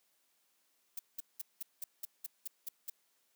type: noise bursts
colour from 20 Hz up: violet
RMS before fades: -40 dBFS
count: 10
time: 0.97-2.9 s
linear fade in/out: 5 ms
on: 22 ms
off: 190 ms
effects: white hiss -75 dBFS RMS until 3.35 s + high-pass 200 Hz 12 dB/octave